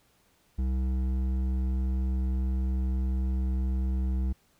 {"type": "tone with hard clipping", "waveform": "sine", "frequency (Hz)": 64.4, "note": "C2", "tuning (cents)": -27, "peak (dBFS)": -27, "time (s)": [0.58, 4.33], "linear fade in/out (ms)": 10, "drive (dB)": 9, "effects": ["pink hiss -66 dBFS RMS until 4.59 s"]}